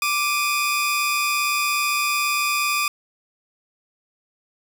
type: tone pair together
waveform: sawtooth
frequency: 1174.7 / 2487 Hz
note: D6 / D#7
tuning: 0 / -1 cents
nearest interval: octave + minor second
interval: 1299 cents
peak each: -19 dBFS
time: 0.02-2.88 s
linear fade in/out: 2 ms
effects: none